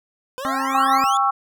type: exponential sweep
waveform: 25% pulse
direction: up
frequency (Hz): 496 to 3534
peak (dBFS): -24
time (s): 0.38-1.17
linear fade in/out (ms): 0
type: harmonic tone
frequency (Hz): 267.8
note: C4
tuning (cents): +40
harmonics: 1 / 2 / 3 / 4 / 5 / 6 / 7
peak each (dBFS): -27 / -35 / -29 / -25 / -27 / -35 / -34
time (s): 0.45-1.04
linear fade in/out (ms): 0
type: chord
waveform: sine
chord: C# diminished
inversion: second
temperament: just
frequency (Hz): 798.3 / 1108.7 / 1330.5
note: G5 / C#6 / E6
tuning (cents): +31 / 0 / +16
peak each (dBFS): -20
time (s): 0.74-1.31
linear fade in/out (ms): 10
effects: none